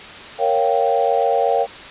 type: chord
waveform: sine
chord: G half-diminished seventh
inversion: first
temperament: equal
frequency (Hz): 466.2 / 554.4 / 698.5 / 784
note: Bb4 / Db5 / F5 / G5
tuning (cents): 0 / 0 / 0 / 0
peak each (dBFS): -20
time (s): 0.38-1.67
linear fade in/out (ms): 50
effects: white hiss -35 dBFS RMS until 1.9 s + resampled to 8000 Hz